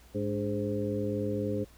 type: harmonic tone with a mistuned harmonic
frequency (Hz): 103.9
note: G#2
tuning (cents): +1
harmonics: 1 / 2 / 3 / 4 / 5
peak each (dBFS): -35 / -35 / -35 / -35 / -35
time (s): 0.14-1.65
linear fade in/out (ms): 20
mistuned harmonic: 3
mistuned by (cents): -86
effects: added 60 Hz sine -55 dBFS peak until 1.77 s + pink hiss -59 dBFS RMS until 1.77 s